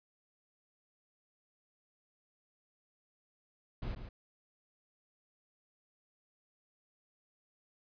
brown noise with echo, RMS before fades -38 dBFS, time 3.82-3.95 s, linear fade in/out 5 ms, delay 140 ms, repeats 1, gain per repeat -8 dB, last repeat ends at 4.09 s, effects resampled to 11025 Hz

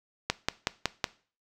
click train, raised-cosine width 0.2 ms, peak -7 dBFS, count 5, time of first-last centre 0.3-1.042 s, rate 5.39 Hz, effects noise-tail reverb RT60 0.4 s tail -19 dB re dry

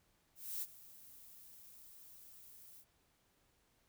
violet noise with ADSR envelope, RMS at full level -40 dBFS, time 0.35-2.85 s, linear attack 270 ms, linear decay 39 ms, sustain -18 dB, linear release 56 ms, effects pink hiss -75 dBFS RMS until 3.88 s

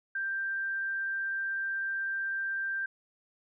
sine tone, 1577 Hz, G6, 10 cents sharp, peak -30 dBFS, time 0.15-2.86 s, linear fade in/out 5 ms, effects none

